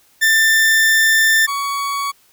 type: tone pair in turn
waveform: 40% pulse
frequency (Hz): 1783 / 1123.2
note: A6 / C#6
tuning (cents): +22 / +22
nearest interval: minor sixth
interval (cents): 800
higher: first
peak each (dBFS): -10 / -18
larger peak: first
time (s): 0.21-1.47 / 1.47-2.12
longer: first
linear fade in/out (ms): 20
effects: white hiss -54 dBFS RMS until 2.32 s